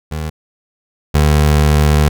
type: tone pair in turn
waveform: 25% pulse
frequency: 77.78 / 74.76 Hz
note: D#2 / D2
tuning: 0 / +31 cents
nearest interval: minor second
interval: 69 cents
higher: first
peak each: -16 / -5 dBFS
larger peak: second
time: 0.11-0.3 / 1.14-2.09 s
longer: second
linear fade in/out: 10 ms
effects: none